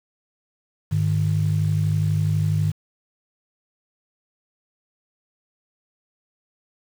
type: tone pair together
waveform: sine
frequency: 101.7 / 153.84 Hz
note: G#2 / D#3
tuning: -36 / -19 cents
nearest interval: perfect fifth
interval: 717 cents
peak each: -20 dBFS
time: 0.91-2.72 s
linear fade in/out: 20 ms
effects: tanh soft clip ceiling -11 dBFS + 7-bit